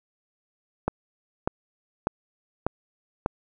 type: click train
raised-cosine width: 1 ms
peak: -9 dBFS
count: 5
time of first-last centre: 0.88-3.261 s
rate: 1.68 Hz
effects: none